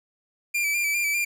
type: tone with vibrato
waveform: 45% pulse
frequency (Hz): 2349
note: D7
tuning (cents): 0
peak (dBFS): -22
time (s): 0.54-1.25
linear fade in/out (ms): 10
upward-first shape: square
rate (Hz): 5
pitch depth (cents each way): 33
effects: none